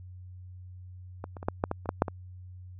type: clicks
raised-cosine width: 1 ms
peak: -22 / -28 / -26 / -12 / -11 / -15 / -25 / -13 / -7 / -19 dBFS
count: 10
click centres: 1.241 / 1.368 / 1.429 / 1.485 / 1.639 / 1.714 / 1.858 / 1.891 / 2.021 / 2.082 s
effects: added 91 Hz sine -43 dBFS peak until 2.79 s